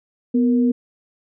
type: tone pair together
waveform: sine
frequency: 247 / 466.2 Hz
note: B3 / A#4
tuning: 0 / 0 cents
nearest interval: major seventh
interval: 1100 cents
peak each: -14 / -25 dBFS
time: 0.34-0.72 s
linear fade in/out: 10 ms
effects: none